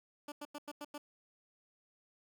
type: tone bursts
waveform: 15% pulse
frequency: 293.1 Hz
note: D4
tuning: 3 cents flat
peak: -36 dBFS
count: 6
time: 0.28-0.98 s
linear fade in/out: 5 ms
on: 40 ms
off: 92 ms
effects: none